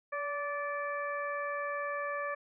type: harmonic tone with a mistuned harmonic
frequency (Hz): 582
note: D5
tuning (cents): -16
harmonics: 1 / 2 / 3 / 4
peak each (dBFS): -37 / -37 / -39 / -46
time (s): 0.12-2.35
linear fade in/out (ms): 10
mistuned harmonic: 1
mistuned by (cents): -25
effects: none